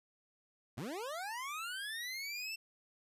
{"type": "linear sweep", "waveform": "25% pulse", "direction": "up", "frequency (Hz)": [95.4, 2696], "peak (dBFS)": -36, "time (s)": [0.77, 2.56], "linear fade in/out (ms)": 10, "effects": ["resampled to 32000 Hz"]}